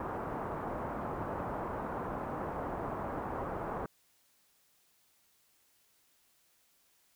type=low-pass noise; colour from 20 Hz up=white; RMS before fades=-38 dBFS; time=0-3.86 s; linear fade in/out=2 ms; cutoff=1100 Hz; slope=24 dB/octave; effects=white hiss -70 dBFS RMS until 7.15 s